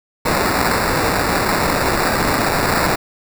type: noise with sample-and-hold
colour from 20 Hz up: white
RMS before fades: -17 dBFS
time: 0.25-2.96 s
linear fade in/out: 10 ms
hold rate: 3150 Hz
effects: none